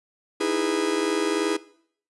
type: chord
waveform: 45% pulse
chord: E major seventh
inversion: third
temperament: just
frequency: 309 / 329.6 / 412 / 494.4 Hz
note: D#4 / E4 / G#4 / B4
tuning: -12 / 0 / -14 / +2 cents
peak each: -30 / -27 / -26 / -32 dBFS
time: 0.4-1.57 s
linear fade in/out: 10 ms
effects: noise-tail reverb RT60 0.6 s tail -19 dB re dry + resampled to 24000 Hz